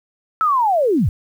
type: linear sweep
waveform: sine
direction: down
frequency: 1328 to 66.1 Hz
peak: -13 dBFS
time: 0.41-1.09 s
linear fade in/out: 0 ms
effects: 8-bit